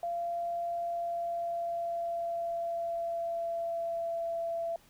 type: tone with pitch glide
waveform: sine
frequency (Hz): 687 to 671.7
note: F5 to E5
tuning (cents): -29 to +32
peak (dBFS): -31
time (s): 0.03-4.76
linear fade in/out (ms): 2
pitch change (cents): -39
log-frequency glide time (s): 0.76-4.25
effects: pink hiss -62 dBFS RMS until 4.89 s